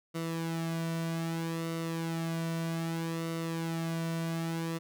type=tone with flanger; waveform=sawtooth; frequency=164.81 Hz; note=E3; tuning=in tune; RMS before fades=-34 dBFS; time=0.14-4.79 s; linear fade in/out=20 ms; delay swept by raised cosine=1.2 to 2.4 ms; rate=0.63 Hz; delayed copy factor=-0.6; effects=none